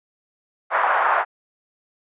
white band-pass noise, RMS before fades -19 dBFS, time 0.7-1.25 s, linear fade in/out 50 ms, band 680 to 1400 Hz, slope 24 dB/octave, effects resampled to 8000 Hz

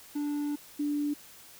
triangle / sine tone pair in turn, 292.3 / 292.3 Hz, D4 / D4, -8 / -8 cents, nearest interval unison, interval 0 cents, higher neither, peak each -27 / -27 dBFS, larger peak neither, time 0.15-0.56 / 0.79-1.14 s, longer first, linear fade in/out 10 ms, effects white hiss -52 dBFS RMS until 1.59 s

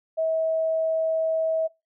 sine tone, 644 Hz, E5, 41 cents flat, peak -21 dBFS, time 0.17-1.68 s, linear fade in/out 20 ms, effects noise-tail reverb RT60 0.2 s tail -20 dB re dry

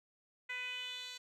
10% pulse tone with band-pass filter sweep, 499.3 Hz, B4, 19 cents sharp, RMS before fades -43 dBFS, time 0.49-1.18 s, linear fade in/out 10 ms, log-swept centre 2100 to 4600 Hz, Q 3.8, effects none

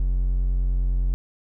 triangle tone, 44.95 Hz, F#1, 49 cents flat, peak -17 dBFS, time 0-1.14 s, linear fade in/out 0 ms, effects none

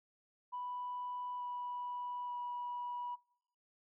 sine tone with pitch steps, 988 / 981.2 / 974.4 Hz, B5 / B5 / B5, 0 / -12 / -24 cents, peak -38 dBFS, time 0.52-3.16 s, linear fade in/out 20 ms, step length 880 ms, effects noise-tail reverb RT60 0.8 s tail -25 dB re dry + tanh soft clip ceiling -34 dBFS

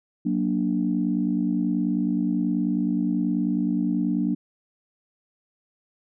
sine chord, Gb augmented, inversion none, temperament equal with one note detuned, 185 / 235 / 293.7 Hz, Gb3 / Bb3 / D4, 0 / +14 / 0 cents, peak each -25 dBFS, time 0.25-4.35 s, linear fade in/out 10 ms, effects tanh soft clip ceiling -11 dBFS

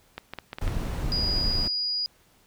clicks, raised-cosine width 0.3 ms, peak -18 dBFS, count 6, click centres 0.18 / 0.336 / 0.387 / 0.531 / 0.585 / 0.678 s
brown noise, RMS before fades -28 dBFS, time 0.61-1.68 s, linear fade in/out 5 ms
sine tone, 4897 Hz, D#8, 28 cents flat, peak -25 dBFS, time 1.12-2.06 s, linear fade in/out 0 ms
effects pink hiss -61 dBFS RMS until 2.46 s

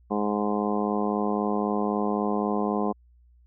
harmonic tone, 103.83 Hz, G#2, in tune, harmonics 2 / 3 / 4 / 5 / 6 / 7 / 8 / 9 / 10, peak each -27 / -32 / -30 / -34 / -38 / -32 / -36 / -39 / -34 dBFS, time 0.1-2.93 s, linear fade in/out 20 ms, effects added 60 Hz sine -54 dBFS peak until 3.46 s

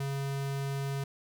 square tone, 138.2 Hz, C#3, 5 cents flat, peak -32 dBFS, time 0-1.04 s, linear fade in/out 5 ms, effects none

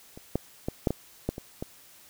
clicks, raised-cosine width 2 ms, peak -29 / -12 / -15 / -9 / -14 / -13 / -23 / -19 dBFS, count 8, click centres 0.175 / 0.356 / 0.685 / 0.872 / 0.906 / 1.29 / 1.381 / 1.625 s, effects white hiss -54 dBFS RMS until 2.09 s

